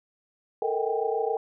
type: tone cluster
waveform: sine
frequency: 439.3 / 466.7 / 635 / 770 / 802 Hz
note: A4 / A#4 / D#5 / G5 / G5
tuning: -3 / +2 / +35 / -31 / +39 cents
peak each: -28 / -29 / -36 / -33 / -32 dBFS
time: 0.62-1.37 s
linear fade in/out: 2 ms
effects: none